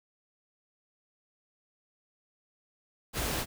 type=noise; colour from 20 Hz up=pink; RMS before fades=-32 dBFS; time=3.13-3.46 s; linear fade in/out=50 ms; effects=none